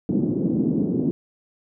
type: band-pass noise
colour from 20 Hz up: pink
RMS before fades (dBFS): -22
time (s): 0.09-1.11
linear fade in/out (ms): 0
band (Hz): 180 to 320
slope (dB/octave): 24
effects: none

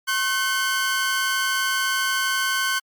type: tone pair together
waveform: sawtooth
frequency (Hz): 1077.6 / 1524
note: C#6 / G6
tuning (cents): -49 / -49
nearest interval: tritone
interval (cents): 600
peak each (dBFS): -22 / -18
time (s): 0.07-2.8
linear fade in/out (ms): 20
effects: MP3 96 kbps

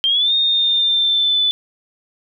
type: linear two-way sweep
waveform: sine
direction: up then down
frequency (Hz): 3136 to 3689 to 3482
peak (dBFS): -13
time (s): 0.04-1.51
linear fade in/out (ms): 0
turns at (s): 0.34
effects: none

